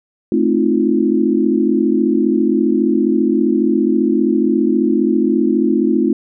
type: chord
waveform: sine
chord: F dominant seventh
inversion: first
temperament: just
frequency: 218.3 / 261.9 / 314.3 / 349.2 Hz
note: A3 / C4 / Eb4 / F4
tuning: -13 / +2 / +18 / 0 cents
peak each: -17 dBFS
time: 0.32-6.13 s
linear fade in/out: 2 ms
effects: none